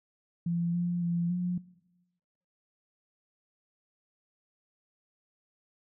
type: tone with pitch steps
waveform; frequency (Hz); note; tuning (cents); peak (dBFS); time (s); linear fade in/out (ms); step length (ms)
sine; 170.8 / 174.6 / 171.5 / 178.3; F3 / F3 / F3 / F3; -38 / 0 / -31 / +36; -27; 0.46-1.58; 5; 280
effects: noise-tail reverb RT60 1.0 s tail -20 dB re dry